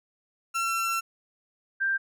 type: tone pair in turn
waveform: 30% pulse / sine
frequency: 1351 / 1579.6 Hz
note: E6 / G6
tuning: +42 / +13 cents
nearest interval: minor third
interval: 271 cents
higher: second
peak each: -23 dBFS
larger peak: neither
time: 0.54-1.01 / 1.8-1.98 s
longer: first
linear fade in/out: 20 ms
effects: none